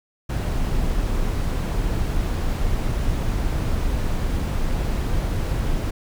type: noise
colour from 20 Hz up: brown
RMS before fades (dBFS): -22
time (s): 0.29-5.91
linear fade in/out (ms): 10
effects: none